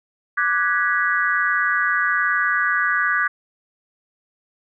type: chord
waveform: sine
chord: G# half-diminished seventh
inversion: second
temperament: equal with one note detuned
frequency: 1174.7 / 1480 / 1661.2 / 1947.2 Hz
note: D6 / F#6 / G#6 / B6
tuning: 0 / 0 / 0 / -25 cents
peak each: -23 / -22 / -21 / -25 dBFS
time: 0.37-3.28 s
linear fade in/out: 10 ms
effects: none